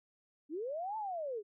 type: linear two-way sweep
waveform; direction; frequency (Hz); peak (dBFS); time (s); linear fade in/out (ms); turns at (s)
sine; up then down; 276.6 to 893 to 389.2; -36; 0.49-1.43; 50; 0.97
effects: none